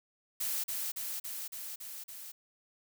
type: noise with echo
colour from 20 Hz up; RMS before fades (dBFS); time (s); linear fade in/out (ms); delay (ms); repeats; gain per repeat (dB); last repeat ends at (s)
blue; -34; 0.4-0.64; 10; 280; 6; -2; 2.32
effects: none